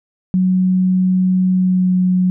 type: tone with pitch glide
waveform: sine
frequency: 185 to 183.09 Hz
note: F#3 to F#3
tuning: 0 to -18 cents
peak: -11 dBFS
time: 0.34-2.3 s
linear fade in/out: 0 ms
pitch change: -18 cents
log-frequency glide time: 1.52-1.95 s
effects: none